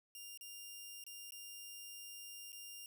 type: tone with dropouts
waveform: 10% pulse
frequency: 2800 Hz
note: F7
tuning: 4 cents sharp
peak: -40 dBFS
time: 0.15-2.86 s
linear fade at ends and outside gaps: 1 ms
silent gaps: 0.375-0.41 / 1.039-1.065 / 1.307-1.321 / 2.52-2.528 s
effects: 13-bit